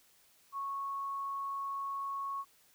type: tone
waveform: sine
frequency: 1104 Hz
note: C#6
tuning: 7 cents flat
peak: -35 dBFS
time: 0.52-2.45 s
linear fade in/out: 50 ms
effects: white hiss -66 dBFS RMS until 2.74 s